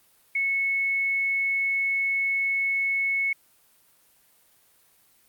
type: tone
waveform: sine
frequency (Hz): 2200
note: C#7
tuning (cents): -14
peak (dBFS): -22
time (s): 0.35-3.33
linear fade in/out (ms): 5
effects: white hiss -61 dBFS RMS until 5.28 s + Opus 32 kbps